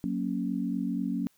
sine chord, F# major, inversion none, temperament equal, 185 / 233.1 / 277.2 Hz, F#3 / A#3 / C#4, 0 / 0 / 0 cents, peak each -32 dBFS, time 0.04-1.27 s, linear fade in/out 0 ms, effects white hiss -67 dBFS RMS until 1.37 s

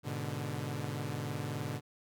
sawtooth chord, G# diminished, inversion none, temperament equal, 103.83 / 123.47 / 146.83 Hz, G#2 / B2 / D3, 0 / 0 / 0 cents, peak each -37 / -36 / -35 dBFS, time 0.03-1.81 s, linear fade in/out 50 ms, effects none

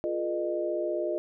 sine tone cluster, 348.9 / 422.8 / 478.9 / 611 Hz, F4 / G#4 / A#4 / D#5, -2 / +31 / +47 / -32 cents, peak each -31 / -37 / -38 / -30 dBFS, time 0.04-1.18 s, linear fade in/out 0 ms, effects none

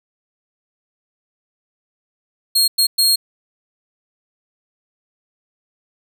sawtooth tone bursts at uneven times, 4257 Hz, C8, 29 cents sharp, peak -9 dBFS, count 3, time 2.55-2.68 / 2.78-2.87 / 2.98-3.16 s, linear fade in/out 10 ms, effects none

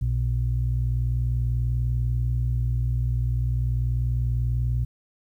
sine tone pair together, 60.35 / 120.7 Hz, B1 / B2, -39 / -39 cents, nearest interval octave, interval 1200 cents, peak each -23 dBFS, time 0.01-4.85 s, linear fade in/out 10 ms, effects tanh soft clip ceiling -15 dBFS + 10-bit

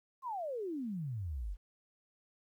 sine exponential sweep, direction down, 1100 to 41.59 Hz, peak -36 dBFS, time 0.22-1.57 s, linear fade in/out 50 ms, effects 12-bit

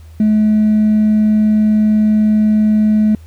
triangle tone with hard clipping, 214 Hz, A3, 48 cents flat, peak -8 dBFS, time 0.2-3.15 s, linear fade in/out 2 ms, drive 2 dB, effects added 80 Hz sine -34 dBFS peak until 3.26 s + pink hiss -51 dBFS RMS until 3.26 s

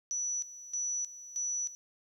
sine tone with tremolo, 5920 Hz, F#8, in tune, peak -31 dBFS, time 0.11-1.75 s, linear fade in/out 0 ms, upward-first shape square, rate 1.6 Hz, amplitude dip 80%, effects 12-bit

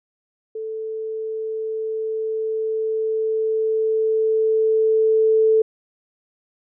sine tone with level ramp, 440 Hz, A4, in tune, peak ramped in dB -26 to -12 dBFS, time 0.55-5.62 s, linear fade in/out 5 ms, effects none

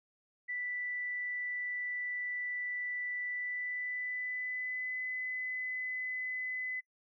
sine tone with pitch glide, 1975.5 to 2014 Hz, B6 to B6, 0 to +33 cents, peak -35 dBFS, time 0.48-6.81 s, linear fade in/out 20 ms, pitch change +33 cents, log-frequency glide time 3.28-5 s, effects noise-tail reverb RT60 0.1 s tail -23 dB re dry

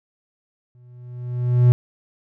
triangle tone with exponential growth, 123 Hz, B2, 7 cents flat, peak -6 dBFS, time 0.75-1.72 s, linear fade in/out 0 ms, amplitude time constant 210 ms, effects none

